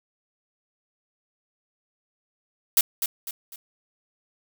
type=noise with echo; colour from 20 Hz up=blue; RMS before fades=-17 dBFS; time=2.77-2.81 s; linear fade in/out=2 ms; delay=250 ms; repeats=3; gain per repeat=-8 dB; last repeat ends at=3.56 s; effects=none